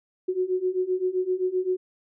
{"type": "beating tone pair", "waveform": "sine", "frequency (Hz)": [364.2, 371.9], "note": ["F#4", "F#4"], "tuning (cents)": [-27, 9], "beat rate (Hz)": 7.7, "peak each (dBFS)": [-27, -25], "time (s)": [0.28, 1.77], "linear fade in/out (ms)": 10, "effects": []}